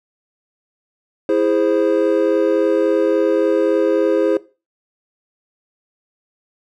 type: chord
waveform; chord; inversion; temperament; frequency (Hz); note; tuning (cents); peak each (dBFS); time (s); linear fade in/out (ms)
triangle; E augmented; none; equal with one note detuned; 329.6 / 413.2 / 523.3; E4 / G#4 / B#4; 0 / -9 / 0; -16; 1.29-4.37; 2
effects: noise-tail reverb RT60 0.3 s tail -18 dB re dry